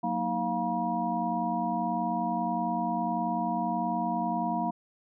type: tone cluster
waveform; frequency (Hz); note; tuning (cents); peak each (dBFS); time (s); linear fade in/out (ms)
sine; 182.3 / 232.6 / 314.2 / 704 / 959; F#3 / A#3 / D#4 / F5 / A#5; -25 / -4 / +17 / +14 / +49; -35 / -33 / -37 / -31 / -32; 0.03-4.71; 10
effects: none